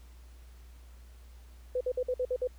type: tone bursts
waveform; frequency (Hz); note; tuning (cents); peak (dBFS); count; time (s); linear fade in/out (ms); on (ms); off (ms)
sine; 503; B4; +32; -27; 7; 1.75-2.474; 5; 58; 53
effects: added 60 Hz sine -49 dBFS peak until 2.58 s + pink hiss -63 dBFS RMS until 2.58 s